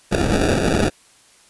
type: noise with sample-and-hold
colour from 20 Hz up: white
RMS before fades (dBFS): -18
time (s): 0.11-0.9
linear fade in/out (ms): 20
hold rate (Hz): 1050
effects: white hiss -52 dBFS RMS until 1.49 s + resampled to 24000 Hz

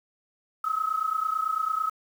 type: tone pair together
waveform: sine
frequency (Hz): 1271 / 1300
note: D#6 / E6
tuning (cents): +36 / -24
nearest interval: unison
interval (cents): 40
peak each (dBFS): -27 / -28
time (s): 0.64-1.9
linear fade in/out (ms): 5
effects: 8-bit

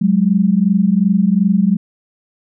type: tone pair together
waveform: sine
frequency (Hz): 185 / 207.7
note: F#3 / G#3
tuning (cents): 0 / 0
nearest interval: major second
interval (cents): 200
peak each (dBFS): -13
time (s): 0.01-1.77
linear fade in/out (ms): 10
effects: none

